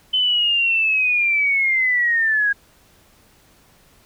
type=linear sweep; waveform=sine; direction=down; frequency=3052 to 1629 Hz; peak=-15 dBFS; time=0.13-2.53 s; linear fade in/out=10 ms; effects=pink hiss -54 dBFS RMS until 4.05 s